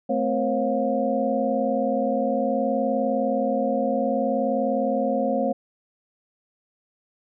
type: tone cluster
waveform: sine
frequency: 218.9 / 258.2 / 480.5 / 541 / 710 Hz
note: A3 / C4 / B4 / C#5 / F5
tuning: -9 / -23 / -48 / -42 / +28 cents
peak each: -27 / -27 / -32 / -24 / -28 dBFS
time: 0.09-5.53 s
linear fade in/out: 10 ms
effects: none